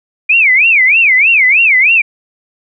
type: tone with vibrato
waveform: sine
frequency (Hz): 2349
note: D7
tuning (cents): 0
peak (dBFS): -5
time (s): 0.29-2.02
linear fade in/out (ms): 10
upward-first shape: sine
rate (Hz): 3.2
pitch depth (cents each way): 280
effects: none